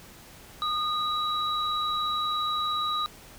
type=tone pair together; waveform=sine; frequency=1227 / 3895 Hz; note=D#6 / B7; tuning=-25 / -25 cents; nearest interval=octave + minor sixth; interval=2000 cents; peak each=-27 / -30 dBFS; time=0.62-3.06 s; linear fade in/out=0 ms; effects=pink hiss -49 dBFS RMS until 3.38 s